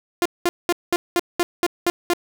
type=tone bursts; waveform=sawtooth; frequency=349.2 Hz; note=F4; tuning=in tune; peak=-12 dBFS; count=9; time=0.22-2.135 s; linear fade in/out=0 ms; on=35 ms; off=200 ms; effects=none